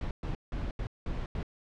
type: noise bursts at uneven times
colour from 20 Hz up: brown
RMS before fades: -34 dBFS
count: 6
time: 0.01-0.11 / 0.23-0.35 / 0.52-0.71 / 0.79-0.87 / 1.06-1.26 / 1.35-1.43 s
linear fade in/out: 2 ms
effects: low-pass 4000 Hz 12 dB/octave